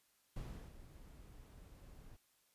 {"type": "noise with ADSR envelope", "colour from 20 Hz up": "brown", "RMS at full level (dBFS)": -45, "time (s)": [0.36, 2.17], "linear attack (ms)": 4, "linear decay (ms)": 370, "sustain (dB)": -12, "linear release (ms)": 15, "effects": ["white hiss -75 dBFS RMS until 2.54 s", "resampled to 32000 Hz"]}